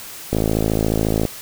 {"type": "click train", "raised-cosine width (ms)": 2, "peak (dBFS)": -5, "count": 51, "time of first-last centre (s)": [0.33, 1.253], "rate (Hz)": 54.2, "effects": ["white hiss -35 dBFS RMS until 1.41 s"]}